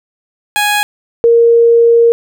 15% pulse / sine tone pair in turn, 830.6 / 466.2 Hz, G#5 / A#4, 0 / 0 cents, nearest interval minor seventh, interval 1000 cents, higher first, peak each -4 dBFS, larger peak neither, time 0.56-0.83 / 1.24-2.12 s, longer second, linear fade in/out 0 ms, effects none

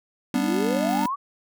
sine exponential sweep, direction up, 241.6 to 1173 Hz, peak -24 dBFS, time 0.34-1.16 s, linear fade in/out 20 ms
square chord, G major, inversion none, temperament just, 196 / 245 / 294 Hz, G3 / B3 / D4, 0 / -14 / +2 cents, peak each -28 dBFS, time 0.34-1.06 s, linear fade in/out 2 ms
violet noise, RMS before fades -44 dBFS, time 0.88-1.08 s, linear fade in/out 10 ms
effects none

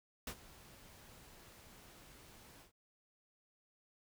pink noise with ADSR envelope, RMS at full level -41 dBFS, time 0.27-2.72 s, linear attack 3 ms, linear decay 71 ms, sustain -18 dB, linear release 110 ms, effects none

